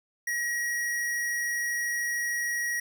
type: tone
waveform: square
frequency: 1903 Hz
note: A#6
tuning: 35 cents sharp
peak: -28 dBFS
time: 0.27-2.8 s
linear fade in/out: 5 ms
effects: none